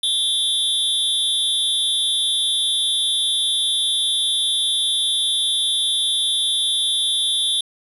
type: tone with amplitude modulation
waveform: square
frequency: 3520 Hz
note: A7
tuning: in tune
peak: -14 dBFS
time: 0.03-7.61 s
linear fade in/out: 5 ms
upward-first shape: sine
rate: 295 Hz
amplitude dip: 95%
effects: resampled to 32000 Hz + 7-bit